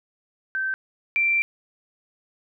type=tone pair in turn; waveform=sine; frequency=1550 / 2353 Hz; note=G6 / D7; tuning=-20 / +3 cents; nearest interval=perfect fifth; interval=723 cents; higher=second; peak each=-23 / -18 dBFS; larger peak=second; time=0.55-0.74 / 1.16-1.42 s; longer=second; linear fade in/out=0 ms; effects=none